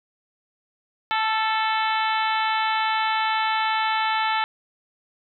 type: harmonic tone with a mistuned harmonic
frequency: 438.8 Hz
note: A4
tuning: 5 cents flat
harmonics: 2 / 3 / 4 / 5 / 6 / 7 / 8 / 9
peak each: -23 / -27 / -29 / -31 / -33 / -34 / -35 / -36 dBFS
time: 1.11-4.44 s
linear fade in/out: 0 ms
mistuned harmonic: 3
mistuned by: +20 cents
effects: none